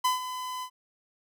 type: tone with ADSR envelope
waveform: 45% pulse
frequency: 1010 Hz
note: B5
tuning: 39 cents sharp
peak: -21 dBFS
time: 0.04-0.7 s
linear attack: 11 ms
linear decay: 140 ms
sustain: -12 dB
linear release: 75 ms
effects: none